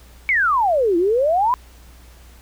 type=exponential two-way sweep; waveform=sine; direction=down then up; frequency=2270 to 329.6 to 1030 Hz; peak=-14 dBFS; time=0.29-1.54 s; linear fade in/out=0 ms; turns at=0.97 s; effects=added 60 Hz sine -43 dBFS peak until 2.41 s + pink hiss -50 dBFS RMS until 2.41 s